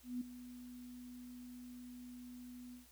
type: tone with ADSR envelope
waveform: sine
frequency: 246.9 Hz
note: B3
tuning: in tune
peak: -36 dBFS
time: 0.03-2.87 s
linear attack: 180 ms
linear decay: 7 ms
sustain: -13 dB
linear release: 140 ms
effects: added 60 Hz sine -67 dBFS peak until 2.91 s + white hiss -65 dBFS RMS until 2.91 s